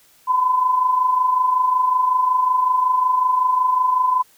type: tone pair together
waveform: sine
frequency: 988.6 / 1014 Hz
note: B5 / B5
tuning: +1 / +45 cents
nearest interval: unison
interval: 44 cents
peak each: -23 / -15 dBFS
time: 0.27-4.23 s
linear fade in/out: 20 ms
effects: white hiss -54 dBFS RMS until 4.37 s